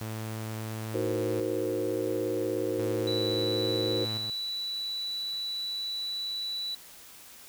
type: tone with tremolo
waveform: sawtooth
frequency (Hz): 110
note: A2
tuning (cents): 0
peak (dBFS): -30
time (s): 0.01-4.3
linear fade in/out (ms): 0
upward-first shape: square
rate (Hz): 0.36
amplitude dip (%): 50
type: chord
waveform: sine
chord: C half-diminished seventh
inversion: first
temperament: equal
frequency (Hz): 311.1 / 370 / 466.2 / 523.3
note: Eb4 / Gb4 / Bb4 / C5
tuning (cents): 0 / 0 / 0 / 0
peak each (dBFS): -34 / -32 / -33 / -34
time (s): 0.94-4.05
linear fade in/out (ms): 5
type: tone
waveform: sine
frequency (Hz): 3951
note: B7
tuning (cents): 0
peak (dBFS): -31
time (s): 3.07-6.75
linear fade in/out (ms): 5
effects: white hiss -50 dBFS RMS until 7.48 s